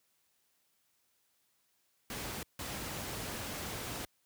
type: noise bursts at uneven times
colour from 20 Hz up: pink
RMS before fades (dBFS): -40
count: 2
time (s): 2.1-2.43 / 2.59-4.05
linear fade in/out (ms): 2
effects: white hiss -75 dBFS RMS until 4.25 s + high-pass 60 Hz 12 dB/octave